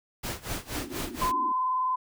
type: noise with tremolo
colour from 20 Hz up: pink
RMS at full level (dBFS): -32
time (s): 0.23-1.32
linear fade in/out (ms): 10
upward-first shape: sine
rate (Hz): 4.2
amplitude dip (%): 90
type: band-pass noise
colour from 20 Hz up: white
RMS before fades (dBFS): -40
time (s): 0.75-1.52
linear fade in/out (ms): 5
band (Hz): 240 to 370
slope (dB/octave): 96
type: tone with vibrato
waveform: sine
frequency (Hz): 1021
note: C6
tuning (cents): -43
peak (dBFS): -24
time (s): 1.21-1.96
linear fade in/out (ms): 10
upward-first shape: sine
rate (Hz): 20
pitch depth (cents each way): 34
effects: none